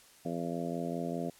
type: harmonic tone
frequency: 85 Hz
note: F2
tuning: 46 cents flat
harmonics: 2 / 3 / 4 / 5 / 6 / 7 / 8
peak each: -38 / -38 / -42 / -42 / -44 / -43 / -41 dBFS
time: 0.25-1.3 s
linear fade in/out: 5 ms
effects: white hiss -59 dBFS RMS until 1.39 s + low-pass 12000 Hz 12 dB/octave